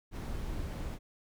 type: noise with amplitude modulation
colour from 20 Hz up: brown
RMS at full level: -36 dBFS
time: 0.11-0.99 s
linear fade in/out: 50 ms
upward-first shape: sine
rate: 295 Hz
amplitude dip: 30%
effects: none